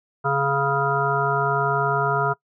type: harmonic tone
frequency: 139.3 Hz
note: C#3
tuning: 9 cents sharp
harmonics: 1 / 3 / 5 / 7 / 9 / 10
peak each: -26 / -26 / -26 / -26 / -26 / -26 dBFS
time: 0.24-2.34 s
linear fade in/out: 20 ms
effects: noise-tail reverb RT60 0.1 s tail -22 dB re dry